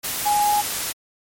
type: tone in noise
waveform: sine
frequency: 830 Hz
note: G#5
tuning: 1 cent flat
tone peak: -16 dBFS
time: 0.25-0.62 s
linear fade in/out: 20 ms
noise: white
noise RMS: -26 dBFS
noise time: 0.03-0.93 s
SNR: +7 dB
effects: MP3 64 kbps